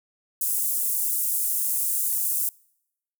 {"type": "high-pass noise", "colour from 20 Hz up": "pink", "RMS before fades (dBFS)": -25, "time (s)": [0.41, 2.49], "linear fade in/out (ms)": 2, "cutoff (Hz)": 9200, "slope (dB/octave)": 24, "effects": ["noise-tail reverb RT60 0.8 s tail -26 dB re dry"]}